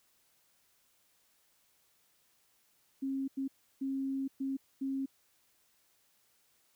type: tone bursts at uneven times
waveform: sine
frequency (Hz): 270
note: C#4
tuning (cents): -45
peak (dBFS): -32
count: 5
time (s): 3.02-3.28 / 3.37-3.48 / 3.81-4.28 / 4.4-4.57 / 4.81-5.06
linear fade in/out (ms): 10
effects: white hiss -71 dBFS RMS until 6.75 s